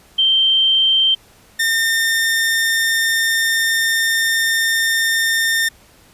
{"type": "tone pair in turn", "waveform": ["sine", "sawtooth"], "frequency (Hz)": [3136, 1813.8], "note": ["G7", "A#6"], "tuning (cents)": [0, -48], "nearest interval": "major sixth", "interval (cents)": 948, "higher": "first", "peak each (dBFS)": -11, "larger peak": "neither", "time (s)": [[0.18, 1.15], [1.59, 5.69]], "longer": "second", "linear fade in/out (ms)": 10, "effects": ["pink hiss -49 dBFS RMS until 6.13 s", "resampled to 32000 Hz"]}